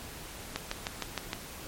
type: click train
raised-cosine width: 0.2 ms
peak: -14 dBFS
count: 6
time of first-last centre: 0.56-1.332 s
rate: 6.48 Hz
effects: pink hiss -44 dBFS RMS until 1.67 s + MP3 64 kbps